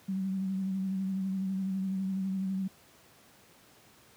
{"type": "tone with vibrato", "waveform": "sine", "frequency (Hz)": 191, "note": "G3", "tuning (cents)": -45, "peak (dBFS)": -29, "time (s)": [0.08, 2.68], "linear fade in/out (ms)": 10, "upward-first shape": "sine", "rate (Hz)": 12, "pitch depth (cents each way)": 30, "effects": ["pink hiss -59 dBFS RMS until 4.16 s", "high-pass 100 Hz 12 dB/octave"]}